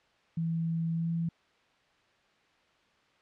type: tone with pitch glide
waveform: sine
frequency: 164.81 to 166.82 Hz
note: E3 to E3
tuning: 0 to +21 cents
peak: -28 dBFS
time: 0.37-1.29 s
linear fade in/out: 5 ms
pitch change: +21 cents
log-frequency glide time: 0.93-1.1 s
effects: white hiss -66 dBFS RMS until 3.21 s + low-pass 3000 Hz 12 dB/octave